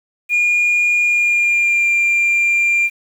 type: tone with pitch glide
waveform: sine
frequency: 2428 to 2384 Hz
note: D#7 to D7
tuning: -43 to +25 cents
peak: -10 dBFS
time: 0.29-2.9 s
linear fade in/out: 50 ms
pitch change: -32 cents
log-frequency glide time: 1-1.89 s
effects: tanh soft clip ceiling -10 dBFS + 7-bit